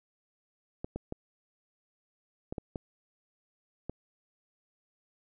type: clicks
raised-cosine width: 2 ms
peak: -22 dBFS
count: 7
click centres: 0.845 / 0.96 / 1.124 / 2.525 / 2.582 / 2.758 / 3.896 s
effects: none